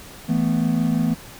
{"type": "chord", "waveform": "triangle", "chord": "E suspended fourth", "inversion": "none", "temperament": "equal with one note detuned", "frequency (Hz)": [164.81, 220.8, 246.9], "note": ["E3", "A3", "B3"], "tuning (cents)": [0, 6, 0], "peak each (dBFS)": -20, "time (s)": [0.28, 1.15], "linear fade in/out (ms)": 20, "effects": ["pink hiss -41 dBFS RMS until 1.39 s"]}